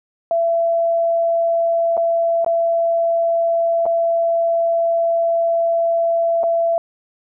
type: tone with dropouts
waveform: sine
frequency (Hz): 671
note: E5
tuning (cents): +31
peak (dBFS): -14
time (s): 0.31-6.78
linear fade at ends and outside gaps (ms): 1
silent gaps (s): 1.969-1.976 / 2.446-2.463 / 3.856-3.863 / 6.433-6.438
effects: none